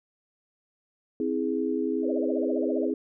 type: chord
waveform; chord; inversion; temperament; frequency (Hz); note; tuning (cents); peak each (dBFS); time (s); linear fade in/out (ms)
sine; C augmented; none; equal with one note detuned; 261.6 / 324 / 415.3; C4 / E4 / G#4; 0 / -30 / 0; -29; 1.2-2.94; 2
type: tone with vibrato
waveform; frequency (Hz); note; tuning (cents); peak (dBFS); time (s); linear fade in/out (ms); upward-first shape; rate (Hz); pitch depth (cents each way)
sine; 554.4; C#5; 0; -30; 2.02-2.91; 50; triangle; 15; 270
effects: none